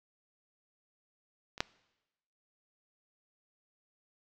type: clicks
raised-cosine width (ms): 0.2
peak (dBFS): -28 / -10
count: 2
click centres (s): 1.579 / 1.605
effects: noise-tail reverb RT60 1.0 s tail -23 dB re dry + low-pass 7000 Hz 12 dB/octave